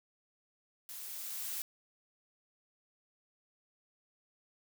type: noise with level ramp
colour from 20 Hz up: blue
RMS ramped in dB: -46 to -38 dBFS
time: 0.89-1.62 s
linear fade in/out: 0 ms
effects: none